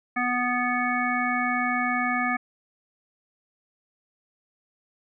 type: harmonic tone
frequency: 246.8 Hz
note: B3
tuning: 1 cent flat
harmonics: 1 / 3 / 5 / 7 / 9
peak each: -29 / -29 / -29 / -29 / -29 dBFS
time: 0.16-2.37 s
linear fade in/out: 10 ms
effects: none